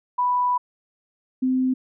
sine tone pair in turn, 987.8 / 257.9 Hz, B5 / C4, 0 / -25 cents, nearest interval octave + major seventh, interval 2325 cents, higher first, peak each -18 dBFS, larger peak neither, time 0.18-0.58 / 1.42-1.74 s, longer first, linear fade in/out 10 ms, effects none

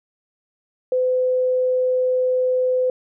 sine tone, 508 Hz, B4, 49 cents sharp, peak -16 dBFS, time 0.92-2.9 s, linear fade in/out 2 ms, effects none

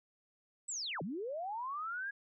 sine linear two-way sweep, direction down then up, 8150 to 144.2 to 1660 Hz, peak -37 dBFS, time 0.68-2.11 s, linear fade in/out 10 ms, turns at 1.02 s, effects none

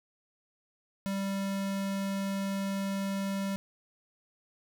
square tone, 196 Hz, G3, in tune, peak -31 dBFS, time 1.06-3.56 s, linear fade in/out 0 ms, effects none

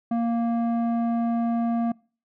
square tone with low-pass filter, 232.9 Hz, A#3, 1 cent flat, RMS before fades -24 dBFS, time 0.11-1.92 s, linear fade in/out 5 ms, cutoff 770 Hz, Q 1.2, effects noise-tail reverb RT60 0.4 s tail -25 dB re dry

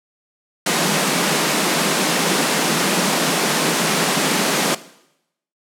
pink high-pass noise, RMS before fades -18 dBFS, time 0.66-4.75 s, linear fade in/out 5 ms, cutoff 150 Hz, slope 96 dB/octave, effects noise-tail reverb RT60 0.8 s tail -17 dB re dry + low-pass 11000 Hz 12 dB/octave

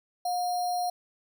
sine tone with sample-and-hold, 717 Hz, F5, 45 cents sharp, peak -26 dBFS, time 0.25-0.9 s, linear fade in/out 5 ms, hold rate 4900 Hz, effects none

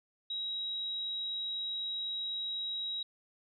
sine tone, 3837 Hz, A#7, 49 cents sharp, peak -34 dBFS, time 0.3-3.03 s, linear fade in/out 5 ms, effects none

